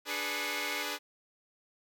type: chord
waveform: 5% pulse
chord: G# diminished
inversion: second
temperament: equal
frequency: 293.7 / 415.3 / 493.9 Hz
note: D4 / G#4 / B4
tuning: 0 / 0 / 0 cents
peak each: -27 dBFS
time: 0.05-0.99 s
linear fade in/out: 50 ms
type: tone with vibrato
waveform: sine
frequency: 2173 Hz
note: C#7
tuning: 35 cents flat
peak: -37 dBFS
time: 0.1-0.83 s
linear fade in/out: 10 ms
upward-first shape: sine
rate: 15 Hz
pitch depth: 21 cents each way
effects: none